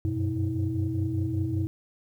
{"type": "tone cluster", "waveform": "sine", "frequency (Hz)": [92.2, 97.4, 123, 320.7], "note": ["F#2", "G2", "B2", "E4"], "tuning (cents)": [-6, -11, -7, -48], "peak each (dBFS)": -30, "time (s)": [0.05, 1.67], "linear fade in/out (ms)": 0, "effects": ["tanh soft clip ceiling -17 dBFS", "10-bit"]}